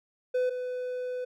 triangle tone pair in turn, 503 / 500.7 Hz, B4 / B4, +32 / +24 cents, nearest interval unison, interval 8 cents, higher first, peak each -22 / -29 dBFS, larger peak first, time 0.34-0.5 / 0.5-1.25 s, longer second, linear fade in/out 10 ms, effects none

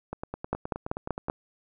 two click trains, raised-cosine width 1 ms, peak -13 / -19 dBFS, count 5 / 12, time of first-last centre 0.53-1.299 / 0.13-1.284 s, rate 5.2 / 9.53 Hz, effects none

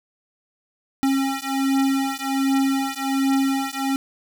square beating tone pair, 270 / 271.3 Hz, C#4 / C#4, -45 / -37 cents, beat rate 1.3 Hz, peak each -23 dBFS, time 1.03-3.96 s, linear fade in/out 0 ms, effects none

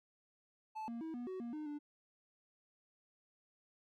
triangle tone with pitch steps, 872 / 233.3 / 322 / 242.8 / 374.2 / 236.3 / 305 / 294.1 Hz, A5 / A#3 / E4 / B3 / F#4 / A#3 / D#4 / D4, -16 / +2 / -41 / -29 / +20 / +24 / -34 / +3 cents, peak -39 dBFS, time 0.75-1.79 s, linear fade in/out 20 ms, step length 130 ms, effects none

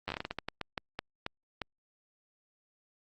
slowing click train, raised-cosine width 0.3 ms, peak -18 dBFS, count 16, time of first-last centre 0.08-1.617 s, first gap 10 ms, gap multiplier 1.29, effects Opus 32 kbps

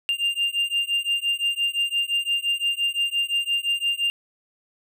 triangle beating tone pair, 2794 / 2799.8 Hz, F7 / F7, 0 / +4 cents, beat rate 5.8 Hz, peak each -23 / -23 dBFS, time 0.09-4.1 s, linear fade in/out 0 ms, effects none

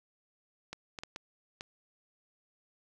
clicks, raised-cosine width 0.2 ms, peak -23 dBFS, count 5, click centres 0.73 / 0.988 / 1.035 / 1.161 / 1.609 s, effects none

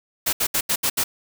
white noise bursts at uneven times, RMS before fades -21 dBFS, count 6, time 0.26-0.33 / 0.4-0.47 / 0.54-0.61 / 0.69-0.76 / 0.83-0.9 / 0.97-1.04 s, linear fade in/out 10 ms, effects none

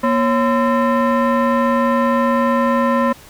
sine tone with frequency modulation, 237.7 Hz, A#3, 34 cents sharp, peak -11 dBFS, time 0.03-3.13 s, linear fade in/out 10 ms, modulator 787 Hz, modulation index 1.3, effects tanh soft clip ceiling -10 dBFS + pink hiss -42 dBFS RMS until 3.29 s

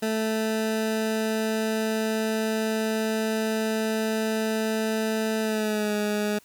20% pulse tone with pitch glide, 219.7 to 209.1 Hz, A3 to G#3, -2 to +12 cents, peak -19 dBFS, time 0.02-6.39 s, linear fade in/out 10 ms, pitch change -86 cents, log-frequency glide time 5.41-5.94 s, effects white hiss -57 dBFS RMS until 6.44 s

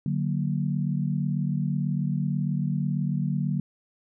sine chord, D augmented, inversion none, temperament equal, 146.83 / 185 / 233.1 Hz, D3 / F#3 / A#3, 0 / 0 / 0 cents, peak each -26 / -28 / -32 dBFS, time 0.06-3.6 s, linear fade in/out 2 ms, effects none

